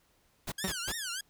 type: noise bursts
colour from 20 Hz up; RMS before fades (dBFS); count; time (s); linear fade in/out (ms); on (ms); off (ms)
pink; -36; 3; 0.47-0.923; 10; 51; 150
type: tone with vibrato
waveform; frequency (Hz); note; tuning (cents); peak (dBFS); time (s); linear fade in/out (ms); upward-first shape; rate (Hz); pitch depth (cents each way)
10% pulse; 1600; G6; +35; -26; 0.58-1.21; 5; triangle; 3.3; 290
type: tone with exponential decay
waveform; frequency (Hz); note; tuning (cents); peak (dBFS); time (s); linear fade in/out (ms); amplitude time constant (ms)
sawtooth; 190; F#3; +46; -24; 0.64-0.75; 5; 23
effects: pink hiss -69 dBFS RMS until 1.29 s